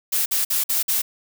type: noise bursts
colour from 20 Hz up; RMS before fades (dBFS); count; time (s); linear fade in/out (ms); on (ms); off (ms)
blue; -21; 5; 0.12-1.02; 10; 140; 50
effects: none